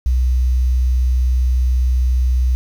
sine tone, 62.6 Hz, B1, 24 cents sharp, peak -12 dBFS, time 0.06-2.55 s, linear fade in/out 0 ms, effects 7-bit

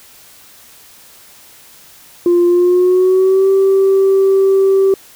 sine tone with pitch glide, 349.2 to 387.5 Hz, F4 to G4, 0 to -20 cents, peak -6 dBFS, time 2.26-4.94 s, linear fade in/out 2 ms, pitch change +180 cents, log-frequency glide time 2.46-3.49 s, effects tanh soft clip ceiling -5 dBFS + white hiss -42 dBFS RMS until 5.15 s

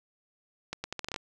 accelerating click train, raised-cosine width 0.2 ms, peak -17 dBFS, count 9, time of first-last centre 0.73-1.161 s, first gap 110 ms, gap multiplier 0.78, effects none

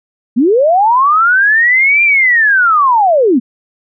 sine linear two-way sweep, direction up then down, 214.5 to 2400 to 214.5 Hz, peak -6 dBFS, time 0.36-3.4 s, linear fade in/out 20 ms, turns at 2.03 s, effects none

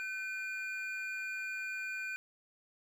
triangle tone pair together, 1523 / 2418 Hz, F#6 / D7, +50 / +50 cents, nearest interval minor sixth, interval 800 cents, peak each -38 / -38 dBFS, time 0-2.16 s, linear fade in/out 0 ms, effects none

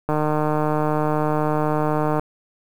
click train, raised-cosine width 1 ms, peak -8 dBFS, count 321, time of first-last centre 0.09-2.195 s, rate 152 Hz, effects 7-bit

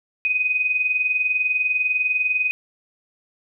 sine tone with tremolo, 2501 Hz, D#7, 8 cents sharp, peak -15 dBFS, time 0.25-2.51 s, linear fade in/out 0 ms, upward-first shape triangle, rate 20 Hz, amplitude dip 70%, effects none

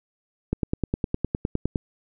click train, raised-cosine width 3 ms, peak -10 dBFS, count 13, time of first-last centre 0.53-1.758 s, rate 9.77 Hz, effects none

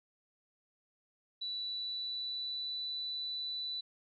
sine tone with pitch glide, 3951 to 3976 Hz, B7 to B7, 0 to +11 cents, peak -36 dBFS, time 1.41-3.81 s, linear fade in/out 10 ms, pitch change +11 cents, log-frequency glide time 1.51-2.83 s, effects none

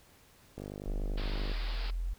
click train, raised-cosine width 2 ms, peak -28 dBFS, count 48, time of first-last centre 0.58-1.516 s, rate 50.2 Hz
sine exponential sweep, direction up, 34.65 to 43.98 Hz, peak -31 dBFS, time 0.86-2.14 s, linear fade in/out 10 ms
white low-pass noise, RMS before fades -45 dBFS, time 1.17-1.91 s, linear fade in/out 10 ms, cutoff 4900 Hz, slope 96 dB/octave
effects pink hiss -61 dBFS RMS until 2.18 s

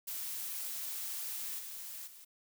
blue noise with level steps, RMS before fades -40 / -45 / -54 dBFS, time 0.07-2.25 s, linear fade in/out 10 ms, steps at 1.58 / 2.06 s, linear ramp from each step 20 ms, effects none

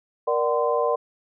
sine tone cluster, 471.8 / 591 / 751 / 1030 Hz, A#4 / D5 / F#5 / C6, +21 / +11 / +26 / -28 cents, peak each -23 / -24 / -29 / -26 dBFS, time 0.27-0.96 s, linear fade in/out 10 ms, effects none

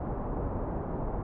pink low-pass noise, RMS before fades -33 dBFS, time 0-1.23 s, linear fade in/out 5 ms, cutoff 990 Hz, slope 24 dB/octave, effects none

